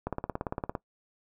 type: click train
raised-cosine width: 1 ms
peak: -17 dBFS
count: 13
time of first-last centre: 0.07-0.752 s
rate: 17.6 Hz
effects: noise-tail reverb RT60 0.1 s tail -20 dB re dry